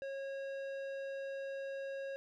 square tone with low-pass filter, 546 Hz, C#5, 26 cents flat, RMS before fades -42 dBFS, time 0.02-2.16 s, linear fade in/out 0 ms, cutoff 2700 Hz, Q 0.61, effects none

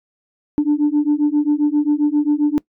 sine beating tone pair, 291.8 / 299.3 Hz, D4 / D4, -11 / +33 cents, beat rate 7.5 Hz, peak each -15 dBFS, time 0.58-2.58 s, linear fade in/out 0 ms, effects noise-tail reverb RT60 0.1 s tail -23 dB re dry + tanh soft clip ceiling -9 dBFS

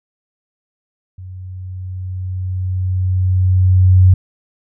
sine tone with level ramp, 92.5 Hz, F#2, in tune, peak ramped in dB -29 to -4 dBFS, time 1.18-4.14 s, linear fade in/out 5 ms, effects none

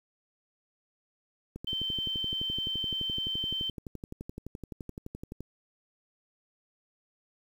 click train, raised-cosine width 3 ms, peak -26 dBFS, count 46, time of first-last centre 1.56-5.406 s, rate 11.7 Hz
sine tone, 3101 Hz, G7, 19 cents flat, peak -30 dBFS, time 1.67-3.7 s, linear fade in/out 5 ms
effects 9-bit

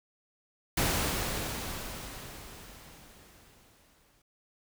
pink noise with exponential decay, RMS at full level -27 dBFS, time 0.77-4.22 s, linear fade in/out 5 ms, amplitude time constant 750 ms, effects none

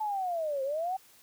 sine linear two-way sweep, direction down then up, 876 to 523.3 to 777 Hz, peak -29 dBFS, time 0-0.97 s, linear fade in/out 10 ms, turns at 0.63 s, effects white hiss -59 dBFS RMS until 1.22 s

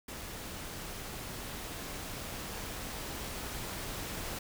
pink noise with level ramp, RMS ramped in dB -43 to -39 dBFS, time 0.08-4.39 s, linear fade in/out 5 ms, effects none

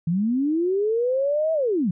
sine linear two-way sweep, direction up then down, 157.9 to 652 to 157.9 Hz, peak -19 dBFS, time 0.07-1.91 s, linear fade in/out 5 ms, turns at 1.53 s, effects none

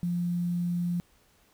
sine tone with quantisation, 174.61 Hz, F3, in tune, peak -26 dBFS, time 0.03-1 s, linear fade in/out 0 ms, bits 9, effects pink hiss -64 dBFS RMS until 1.53 s

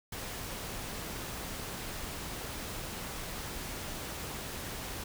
pink noise, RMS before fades -40 dBFS, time 0.12-5.04 s, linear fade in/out 5 ms, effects none

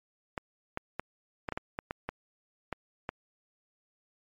clicks, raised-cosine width 0.5 ms, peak -18 dBFS, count 11, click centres 0.378 / 0.774 / 0.996 / 1.488 / 1.523 / 1.575 / 1.789 / 1.909 / 2.09 / 2.727 / 3.091 s, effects MP3 64 kbps

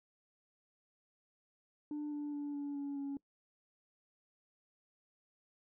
sine tone with pitch steps, 296.7 / 293.1 / 289.6 / 286.1 / 282.6 / 279.2 Hz, D4 / D4 / D4 / D4 / C#4 / C#4, +18 / -3 / -24 / -45 / +34 / +13 cents, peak -35 dBFS, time 1.91-3.17 s, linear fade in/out 2 ms, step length 210 ms, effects noise-tail reverb RT60 0.1 s tail -23 dB re dry + tanh soft clip ceiling -36 dBFS

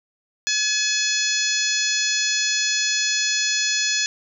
harmonic tone, 850 Hz, G#5, 40 cents sharp, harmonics 2 / 3 / 4 / 5 / 6 / 7 / 8, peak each -27 / -27 / -27 / -27 / -27 / -27 / -27 dBFS, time 0.47-4.06 s, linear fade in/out 0 ms, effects none

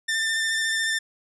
sawtooth tone with vibrato, 1791 Hz, A6, 30 cents sharp, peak -19 dBFS, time 0.08-0.99 s, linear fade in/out 10 ms, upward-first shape square, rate 14 Hz, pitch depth 11 cents each way, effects resampled to 24000 Hz

